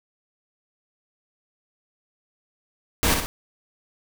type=noise with echo; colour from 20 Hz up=pink; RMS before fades=-20 dBFS; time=3.03-3.14 s; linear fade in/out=0 ms; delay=60 ms; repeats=2; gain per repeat=-5 dB; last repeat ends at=3.26 s; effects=none